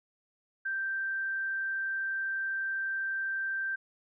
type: tone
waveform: sine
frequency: 1568 Hz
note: G6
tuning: in tune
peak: -30 dBFS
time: 0.65-3.76 s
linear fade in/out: 10 ms
effects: none